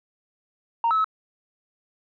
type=tone with pitch steps; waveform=sine; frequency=926 / 1300 / 1291 Hz; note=A#5 / E6 / E6; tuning=-12 / -24 / -37 cents; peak=-17 dBFS; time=0.84-1.044 s; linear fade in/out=2 ms; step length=68 ms; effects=tanh soft clip ceiling -15 dBFS